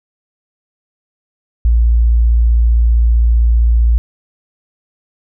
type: tone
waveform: sine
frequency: 57.7 Hz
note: A#1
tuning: 17 cents flat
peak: -7 dBFS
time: 1.65-3.98 s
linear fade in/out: 0 ms
effects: none